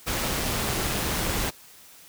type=noise with amplitude modulation; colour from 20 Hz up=pink; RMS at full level=-26 dBFS; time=0.06-1.51 s; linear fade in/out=20 ms; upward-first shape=sine; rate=153 Hz; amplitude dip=25%; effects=white hiss -50 dBFS RMS until 2.08 s